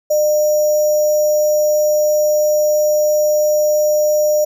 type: tone with sample-and-hold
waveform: sine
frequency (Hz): 603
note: D5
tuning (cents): +46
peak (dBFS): -11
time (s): 0.1-4.45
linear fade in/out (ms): 10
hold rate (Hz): 6300
effects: none